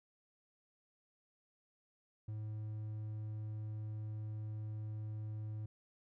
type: tone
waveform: triangle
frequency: 107.5 Hz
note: A2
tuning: 40 cents flat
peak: -38 dBFS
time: 2.28-5.66 s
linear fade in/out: 5 ms
effects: none